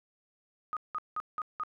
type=tone bursts; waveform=sine; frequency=1244.5 Hz; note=D#6; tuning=in tune; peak=-31 dBFS; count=5; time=0.73-1.635 s; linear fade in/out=0 ms; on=37 ms; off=180 ms; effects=none